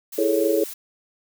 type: noise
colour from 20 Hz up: blue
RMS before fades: -35 dBFS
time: 0.12-0.74 s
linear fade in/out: 10 ms
type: chord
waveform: sine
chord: A major seventh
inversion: second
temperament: equal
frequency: 329.6 / 415.3 / 440 / 554.4 Hz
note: E4 / G#4 / A4 / C#5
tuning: 0 / 0 / 0 / 0 cents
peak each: -23 dBFS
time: 0.18-0.64 s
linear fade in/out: 5 ms
effects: none